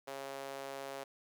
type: tone with high-pass filter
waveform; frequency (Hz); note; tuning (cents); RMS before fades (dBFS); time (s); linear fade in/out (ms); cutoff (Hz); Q
sawtooth; 136.9; C#3; -21; -44; 0.07-1.04; 10; 540; 1.9
effects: none